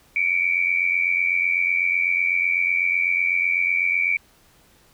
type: tone pair together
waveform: sine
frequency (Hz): 2261 / 2349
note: C#7 / D7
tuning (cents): +34 / 0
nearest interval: minor second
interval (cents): 66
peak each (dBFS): -21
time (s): 0.16-4.17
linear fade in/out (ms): 2
effects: pink hiss -56 dBFS RMS until 4.93 s